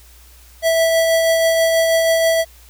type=tone with tremolo; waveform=square; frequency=656 Hz; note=E5; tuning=9 cents flat; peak=-12 dBFS; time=0.62-2.45 s; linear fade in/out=50 ms; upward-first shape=triangle; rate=6.2 Hz; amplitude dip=30%; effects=added 60 Hz sine -44 dBFS peak until 2.69 s + white hiss -48 dBFS RMS until 2.69 s